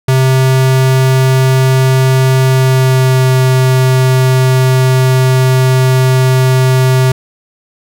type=tone with pitch glide; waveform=square; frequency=131.1 to 129.74 Hz; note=C3 to C3; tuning=+4 to -14 cents; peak=-7 dBFS; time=0.08-7.12 s; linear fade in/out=5 ms; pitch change=-18 cents; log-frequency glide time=2.43-3.33 s; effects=none